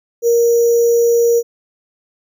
sine tone with sample-and-hold, 469.5 Hz, A#4, 12 cents sharp, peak -9 dBFS, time 0.22-1.43 s, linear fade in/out 50 ms, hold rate 6300 Hz, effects none

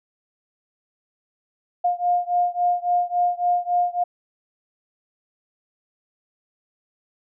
sine beating tone pair, 707 / 710.6 Hz, F5 / F5, +21 / +30 cents, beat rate 3.6 Hz, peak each -21 / -22 dBFS, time 1.84-4.04 s, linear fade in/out 10 ms, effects none

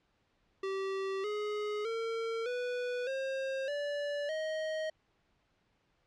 square tone with pitch steps, 386.8 / 419.4 / 454.7 / 493 / 534.5 / 579.5 / 628.4 Hz, G4 / G#4 / A#4 / B4 / C5 / D5 / D#5, -23 / +17 / -43 / -3 / +37 / -23 / +17 cents, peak -34 dBFS, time 0.63-4.9 s, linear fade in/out 5 ms, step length 610 ms, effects pink hiss -74 dBFS RMS until 6.06 s + low-pass 4000 Hz 12 dB/octave

